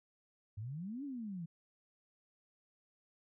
sine exponential two-way sweep, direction up then down, 98 to 293.7 to 159.3 Hz, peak -40 dBFS, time 0.57-1.46 s, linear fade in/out 10 ms, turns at 1.04 s, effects none

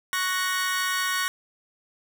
sawtooth chord, F# major, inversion second, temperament equal, 1108.7 / 1480 / 1864.7 Hz, C#6 / F#6 / A#6, 0 / 0 / 0 cents, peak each -25 dBFS, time 0.13-1.28 s, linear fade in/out 0 ms, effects 9-bit

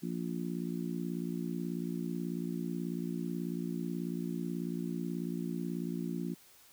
harmonic tone, 58.27 Hz, A#1, in tune, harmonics 3 / 4 / 5 / 6, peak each -37 / -39 / -41 / -43 dBFS, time 0.02-6.35 s, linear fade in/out 20 ms, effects white hiss -60 dBFS RMS until 6.72 s

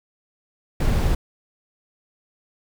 brown noise, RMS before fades -19 dBFS, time 0.8-1.15 s, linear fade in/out 5 ms, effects none

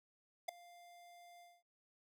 square tone with ADSR envelope, 698.5 Hz, F5, in tune, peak -34 dBFS, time 0.48-1.63 s, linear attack 10 ms, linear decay 4 ms, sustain -24 dB, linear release 220 ms, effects none

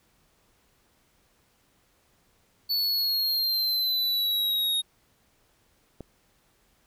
square exponential sweep, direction down, 4464 to 3729 Hz, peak -24 dBFS, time 2.69-4.82 s, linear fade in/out 20 ms
click, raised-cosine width 2 ms, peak -25 dBFS, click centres 6.007 s
effects pink hiss -66 dBFS RMS until 6.86 s

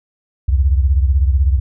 sine beating tone pair, 66 / 82 Hz, C2 / E2, +16 / -9 cents, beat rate 16 Hz, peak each -11 / -17 dBFS, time 0.48-1.6 s, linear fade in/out 10 ms, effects none

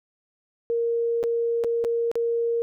sine tone with dropouts, 466.2 Hz, A#4, in tune, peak -21 dBFS, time 0.7-2.62 s, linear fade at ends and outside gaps 0 ms, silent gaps 1.23-1.238 / 1.638-1.645 / 1.841-1.848 / 2.115-2.155 s, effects none

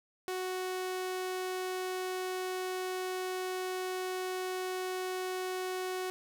sawtooth tone, 370 Hz, F#4, in tune, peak -30 dBFS, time 0.28-6.1 s, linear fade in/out 0 ms, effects none

